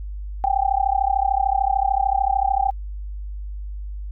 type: tone with amplitude modulation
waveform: sine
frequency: 784 Hz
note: G5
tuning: in tune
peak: -13 dBFS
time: 0.44-2.71 s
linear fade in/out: 0 ms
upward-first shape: sine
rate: 33.4 Hz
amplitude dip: 100%
effects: added 50 Hz sine -28 dBFS peak until 4.11 s